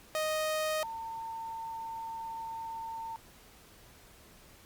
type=tone pair in turn; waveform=sawtooth / sine; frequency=622.3 / 904.4 Hz; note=D#5 / A5; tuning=0 / +47 cents; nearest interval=tritone; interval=647 cents; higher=second; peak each=-26 / -37 dBFS; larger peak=first; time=0.15-0.83 / 0.83-3.16 s; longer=second; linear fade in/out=0 ms; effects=pink hiss -57 dBFS RMS until 4.65 s + Opus 48 kbps